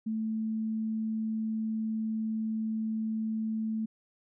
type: tone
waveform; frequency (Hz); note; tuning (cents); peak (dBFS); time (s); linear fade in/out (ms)
sine; 220.1; A3; +1; -29; 0.06-3.86; 10
effects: none